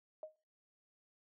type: tone with exponential decay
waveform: sine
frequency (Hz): 622.3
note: D#5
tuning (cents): 0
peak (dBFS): -39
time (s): 0.23-0.36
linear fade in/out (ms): 1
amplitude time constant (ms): 28
effects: noise-tail reverb RT60 0.4 s tail -25 dB re dry + high-pass 400 Hz 12 dB/octave